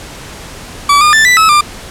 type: tone with pitch steps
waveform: 40% pulse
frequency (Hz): 1149 / 1211 / 1766 / 1979 / 1295 / 1193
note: D6 / D#6 / A6 / B6 / E6 / D6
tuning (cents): -38 / -47 / +6 / +3 / -31 / +27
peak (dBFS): -4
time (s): 0.89-1.61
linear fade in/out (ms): 5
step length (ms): 120
effects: pink hiss -29 dBFS RMS until 1.9 s + low-pass 10000 Hz 12 dB/octave